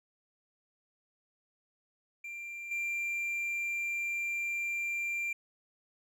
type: tone with level steps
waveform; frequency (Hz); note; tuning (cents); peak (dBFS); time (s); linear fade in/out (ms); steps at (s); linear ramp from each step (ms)
triangle; 2373; D7; +17; -38 / -30; 2.24-5.33; 5; 2.71; 5
effects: none